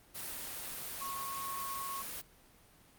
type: tone in noise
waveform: sine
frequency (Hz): 1095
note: C#6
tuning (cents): -22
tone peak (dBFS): -39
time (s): 1-2.03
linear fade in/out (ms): 20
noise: white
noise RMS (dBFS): -42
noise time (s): 0.14-2.22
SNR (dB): 0
effects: pink hiss -62 dBFS RMS until 2.98 s + Opus 32 kbps